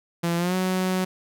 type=tone with pitch glide; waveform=sawtooth; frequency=170.2 to 185.6 Hz; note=F3 to F#3; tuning=-44 to +6 cents; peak=-18 dBFS; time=0.23-1.05 s; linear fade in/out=10 ms; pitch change=+150 cents; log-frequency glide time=0.37-0.55 s; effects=none